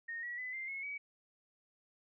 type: tone with pitch steps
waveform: sine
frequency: 1850 / 1927.4 / 2008 / 2092 / 2180 / 2271 Hz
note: A#6 / B6 / B6 / C7 / C#7 / C#7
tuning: -14 / -43 / +28 / -1 / -29 / +41 cents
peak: -39 dBFS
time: 0.08-0.98 s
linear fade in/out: 10 ms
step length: 150 ms
effects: none